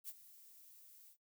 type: noise with ADSR envelope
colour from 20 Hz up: violet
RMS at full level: -45 dBFS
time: 0.04-1.17 s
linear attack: 46 ms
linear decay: 37 ms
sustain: -16 dB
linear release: 76 ms
effects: noise-tail reverb RT60 0.1 s tail -17 dB re dry